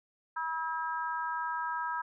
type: harmonic tone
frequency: 322.7 Hz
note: E4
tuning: 37 cents flat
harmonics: 3 / 4 / 5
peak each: -34 / -37 / -38 dBFS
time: 0.36-2.02 s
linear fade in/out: 10 ms
effects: none